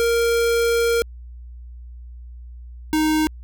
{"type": "tone pair in turn", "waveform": "square", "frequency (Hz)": [466.2, 310.5], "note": ["A#4", "D#4"], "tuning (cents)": [0, -3], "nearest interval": "perfect fifth", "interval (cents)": 703, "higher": "first", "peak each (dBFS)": -17, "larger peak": "neither", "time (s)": [[0, 1.02], [2.93, 3.27]], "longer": "first", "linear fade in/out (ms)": 0, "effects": ["added 60 Hz sine -35 dBFS peak until 3.43 s"]}